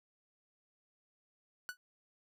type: tone with exponential decay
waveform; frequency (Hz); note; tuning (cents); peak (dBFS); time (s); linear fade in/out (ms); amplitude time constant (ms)
45% pulse; 1480; F#6; 0; -35; 1.69-1.77; 0; 17
effects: none